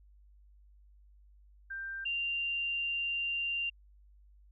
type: tone pair in turn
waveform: sine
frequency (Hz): 1575 / 2781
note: G6 / F7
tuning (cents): +8 / -8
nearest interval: minor seventh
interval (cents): 984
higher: second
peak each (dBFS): -37 / -31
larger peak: second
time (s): 1.7-2.05 / 2.05-3.7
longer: second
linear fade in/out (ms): 10
effects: added 50 Hz sine -57 dBFS peak until 4.51 s

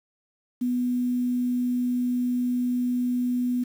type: tone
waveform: sine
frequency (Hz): 246.9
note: B3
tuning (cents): 0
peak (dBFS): -22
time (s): 0.61-3.64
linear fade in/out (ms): 10
effects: 8-bit

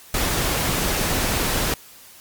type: noise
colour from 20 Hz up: pink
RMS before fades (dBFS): -22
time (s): 0.14-1.74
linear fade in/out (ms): 2
effects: white hiss -46 dBFS RMS until 2.2 s + Opus 48 kbps

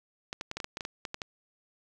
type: clicks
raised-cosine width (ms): 0.2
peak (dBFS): -18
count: 12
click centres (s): 0.329 / 0.411 / 0.514 / 0.57 / 0.602 / 0.644 / 0.771 / 0.808 / 0.851 / 1.052 / 1.144 / 1.218
effects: none

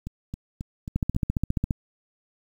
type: two click trains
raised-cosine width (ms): 5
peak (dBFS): -11 / -20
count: 12 / 5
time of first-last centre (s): 0.96-1.708 / 0.07-1.148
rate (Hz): 14.7 / 3.71
effects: 8-bit

